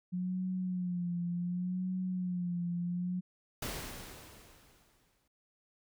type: tone with vibrato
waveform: sine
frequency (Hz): 179.3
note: F3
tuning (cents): +46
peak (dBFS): -32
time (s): 0.12-3.21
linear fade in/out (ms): 20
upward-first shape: sine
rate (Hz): 0.68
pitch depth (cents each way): 56
type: noise with exponential decay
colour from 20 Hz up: pink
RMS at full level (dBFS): -37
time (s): 3.62-5.28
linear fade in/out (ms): 5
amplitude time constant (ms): 360
effects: none